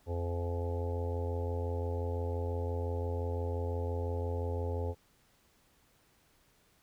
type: harmonic tone with a mistuned harmonic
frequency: 85.8 Hz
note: F2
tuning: 30 cents flat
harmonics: 1 / 3 / 4 / 5 / 6 / 7 / 8 / 9 / 10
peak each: -33 / -45 / -50 / -40 / -41 / -52 / -53 / -53 / -47 dBFS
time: 0.06-4.95 s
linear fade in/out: 50 ms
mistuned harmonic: 8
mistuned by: +23 cents
effects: pink hiss -68 dBFS RMS until 6.82 s